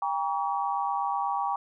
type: tone cluster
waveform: sine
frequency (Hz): 798 / 946 / 1135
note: G5 / A#5 / C#6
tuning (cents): +31 / +25 / +41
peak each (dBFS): -29 / -31 / -31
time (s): 0.02-1.56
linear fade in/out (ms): 2
effects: none